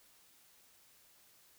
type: silence
effects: white hiss -65 dBFS RMS until 1.58 s